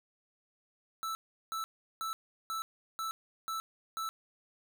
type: tone bursts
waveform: square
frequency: 1318.5 Hz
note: E6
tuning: in tune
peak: -35 dBFS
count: 7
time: 1.03-4.09 s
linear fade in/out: 0 ms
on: 120 ms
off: 370 ms
effects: none